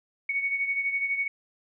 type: beating tone pair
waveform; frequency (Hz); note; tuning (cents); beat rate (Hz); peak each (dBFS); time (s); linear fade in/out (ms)
sine; 2225 / 2237; C#7 / C#7; +6 / +15; 12; -26 / -33; 0.29-1.28; 5
effects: none